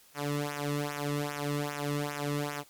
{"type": "tone with flanger", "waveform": "sawtooth", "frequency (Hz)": 145.4, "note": "D3", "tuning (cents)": -17, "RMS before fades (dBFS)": -33, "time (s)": [0.14, 2.64], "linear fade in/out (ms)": 50, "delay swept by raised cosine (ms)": [0.22, 1.32], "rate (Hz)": 2.5, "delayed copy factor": -0.95, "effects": ["white hiss -59 dBFS RMS until 2.69 s", "MP3 96 kbps"]}